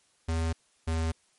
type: tone pair in turn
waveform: square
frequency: 81.8 / 81.14 Hz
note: E2 / E2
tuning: -13 / -27 cents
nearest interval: unison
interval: 14 cents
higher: first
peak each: -27 dBFS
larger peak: neither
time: 0.28-0.53 / 0.87-1.12 s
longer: neither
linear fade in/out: 10 ms
effects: white hiss -67 dBFS RMS until 1.38 s + MP3 48 kbps